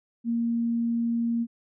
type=tone; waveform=sine; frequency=233.1 Hz; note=A#3; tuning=in tune; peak=-23 dBFS; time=0.24-1.47 s; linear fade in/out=50 ms; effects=none